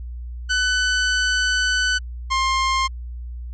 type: tone pair in turn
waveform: sawtooth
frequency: 1500 / 1060.7 Hz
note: F#6 / C6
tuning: +23 / +23 cents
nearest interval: tritone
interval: 600 cents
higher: first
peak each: -14 dBFS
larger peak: neither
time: 0.49-1.99 / 2.3-2.88 s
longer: first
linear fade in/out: 20 ms
effects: added 60 Hz sine -29 dBFS peak until 3.53 s + resampled to 16000 Hz